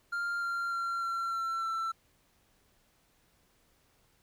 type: tone with pitch steps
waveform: triangle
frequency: 1396.9 / 1384.8 / 1372.9 / 1361.1 / 1349.3 / 1337.7 Hz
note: F6 / F6 / F6 / F6 / E6 / E6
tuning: 0 / -15 / -30 / -45 / +40 / +25 cents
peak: -29 dBFS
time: 0.12-1.92 s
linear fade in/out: 10 ms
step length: 300 ms
effects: pink hiss -69 dBFS RMS until 4.22 s